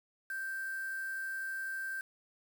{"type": "tone with quantisation", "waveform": "sine", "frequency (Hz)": 1568, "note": "G6", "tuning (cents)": 0, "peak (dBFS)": -36, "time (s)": [0.3, 2.01], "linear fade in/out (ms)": 2, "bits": 8, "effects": []}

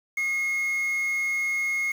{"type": "tone with quantisation", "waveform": "triangle", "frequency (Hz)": 2158, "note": "C#7", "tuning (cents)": -47, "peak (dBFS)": -22, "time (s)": [0.17, 1.92], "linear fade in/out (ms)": 5, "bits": 7, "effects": []}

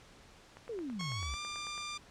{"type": "click train", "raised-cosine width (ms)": 0.5, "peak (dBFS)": -34, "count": 12, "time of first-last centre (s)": [0.57, 1.779], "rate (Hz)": 9.1}
{"type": "exponential sweep", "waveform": "sine", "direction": "down", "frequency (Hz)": [493.9, 59.9], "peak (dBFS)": -37, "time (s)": [0.69, 1.35], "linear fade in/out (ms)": 5}
{"type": "tone with pitch glide", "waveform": "10% pulse", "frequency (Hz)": [1093, 1191.9], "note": ["C#6", "D6"], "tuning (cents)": [-25, 25], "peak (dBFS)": -30, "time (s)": [0.99, 1.98], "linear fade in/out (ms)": 10, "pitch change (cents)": 150, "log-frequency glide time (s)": [1.12, 1.39]}
{"effects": ["pink hiss -58 dBFS RMS until 2.1 s", "low-pass 7000 Hz 12 dB/octave"]}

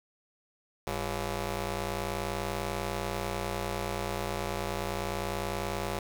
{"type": "ring-modulated tone", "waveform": "10% pulse", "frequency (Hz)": 149.9, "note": "D3", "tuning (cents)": 36, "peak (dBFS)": -20, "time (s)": [0.87, 5.99], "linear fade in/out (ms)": 2, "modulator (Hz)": 255, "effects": ["8-bit"]}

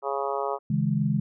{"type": "harmonic tone", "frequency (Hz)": 138.59, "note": "C#3", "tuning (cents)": 0, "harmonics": [3, 4, 5, 6, 7, 8, 9], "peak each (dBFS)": [-31, -32, -33, -34, -34, -35, -36], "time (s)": [0.02, 0.59], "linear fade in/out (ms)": 50}
{"type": "chord", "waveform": "sine", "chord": "C# minor", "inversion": "none", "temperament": "equal with one note detuned", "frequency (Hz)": [138.59, 160.68, 207.7], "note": ["C#3", "E3", "G#3"], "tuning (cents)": [0, -44, 0], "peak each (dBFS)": -26, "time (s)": [0.7, 1.2], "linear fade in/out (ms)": 5}
{"effects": []}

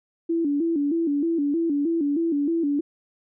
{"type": "tone with vibrato", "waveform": "sine", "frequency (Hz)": 309.1, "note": "D#4", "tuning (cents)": -11, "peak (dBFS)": -20, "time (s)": [0.29, 2.81], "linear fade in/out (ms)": 10, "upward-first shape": "square", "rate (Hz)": 3.2, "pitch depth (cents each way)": 130, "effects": []}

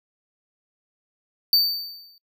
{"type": "tone with exponential decay", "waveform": "square", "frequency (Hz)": 4587, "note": "D8", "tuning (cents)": -42, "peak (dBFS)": -13, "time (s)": [1.53, 2.18], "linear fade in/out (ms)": 1, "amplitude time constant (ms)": 140, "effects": ["noise-tail reverb RT60 0.1 s tail -25 dB re dry"]}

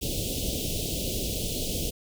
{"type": "band-stop noise", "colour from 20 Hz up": "pink", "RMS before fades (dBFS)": -30, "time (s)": [0.01, 1.91], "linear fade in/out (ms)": 20, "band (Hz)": [620, 2800], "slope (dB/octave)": 48, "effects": []}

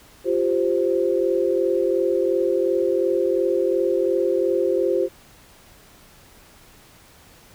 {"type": "chord", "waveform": "sine", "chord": "F suspended second", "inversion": "none", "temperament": "equal", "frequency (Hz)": [349.2, 392, 523.3], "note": ["F4", "G4", "C5"], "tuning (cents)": [0, 0, 0], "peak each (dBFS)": -22, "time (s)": [0.24, 5.09], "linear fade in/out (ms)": 50, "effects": ["pink hiss -50 dBFS RMS until 7.54 s"]}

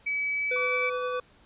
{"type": "tone with pitch glide", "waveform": "sine", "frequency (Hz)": [2286, 2307], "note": ["D7", "D7"], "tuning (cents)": [-47, -31], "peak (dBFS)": -26, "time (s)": [0.06, 0.9], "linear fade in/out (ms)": 10, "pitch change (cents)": 16, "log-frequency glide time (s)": [0.32, 0.74]}
{"type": "tone with tremolo", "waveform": "square", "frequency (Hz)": 499.3, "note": "B4", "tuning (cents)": 19, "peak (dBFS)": -29, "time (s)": [0.51, 1.2], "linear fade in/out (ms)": 5, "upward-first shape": "sine", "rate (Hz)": 9.6, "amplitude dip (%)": 25}
{"type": "tone", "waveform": "sine", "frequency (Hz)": 1147, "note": "D6", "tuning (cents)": -41, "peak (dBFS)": -33, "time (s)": [0.56, 1.2], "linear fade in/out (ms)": 2}
{"effects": ["pink hiss -59 dBFS RMS until 1.45 s", "resampled to 8000 Hz"]}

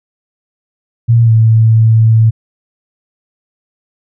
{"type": "tone with pitch glide", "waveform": "sine", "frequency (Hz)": [116.54, 111.92], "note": ["A#2", "A2"], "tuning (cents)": [0, 30], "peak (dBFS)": -4, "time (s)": [1.08, 2.31], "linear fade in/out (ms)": 20, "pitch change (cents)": -70, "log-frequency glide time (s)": [1.23, 1.32], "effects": []}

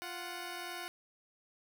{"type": "tone pair together", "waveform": "10% pulse", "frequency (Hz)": [349.1, 739.7], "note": ["F4", "F#5"], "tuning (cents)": [-1, -1], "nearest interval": "octave + minor second", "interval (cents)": 1300, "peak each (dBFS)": [-35, -35], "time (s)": [0.02, 0.88], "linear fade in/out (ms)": 0, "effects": []}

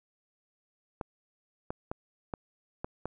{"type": "clicks", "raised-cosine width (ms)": 1, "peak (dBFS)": -20, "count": 6, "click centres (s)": [1.012, 1.705, 1.915, 2.338, 2.845, 3.056], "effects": []}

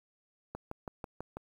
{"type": "click train", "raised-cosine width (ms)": 1, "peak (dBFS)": -25, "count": 6, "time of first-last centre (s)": [0.55, 1.37], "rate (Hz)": 6.1, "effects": ["9-bit"]}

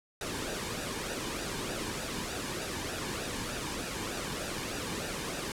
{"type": "noise with flanger", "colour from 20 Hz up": "pink", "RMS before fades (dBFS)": -36, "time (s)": [0.21, 5.52], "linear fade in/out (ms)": 2, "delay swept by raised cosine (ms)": [0.92, 1.54], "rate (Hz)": 3.3, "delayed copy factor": -0.55, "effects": ["low-pass 10000 Hz 12 dB/octave"]}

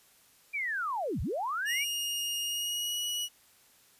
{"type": "linear two-way sweep", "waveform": "sine", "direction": "down then up", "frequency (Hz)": [2400, 47.85, 2400], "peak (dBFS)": -30, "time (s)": [0.53, 1.85], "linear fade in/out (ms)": 20, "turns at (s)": 1.21}
{"type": "tone with pitch glide", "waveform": "sawtooth", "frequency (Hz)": [2851, 2923], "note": ["F7", "F#7"], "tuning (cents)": [35, -22], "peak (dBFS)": -28, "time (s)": [1.65, 3.29], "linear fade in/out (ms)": 50, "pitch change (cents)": 43, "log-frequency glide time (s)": [2.44, 3.01]}
{"effects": ["white hiss -62 dBFS RMS until 3.99 s", "resampled to 32000 Hz"]}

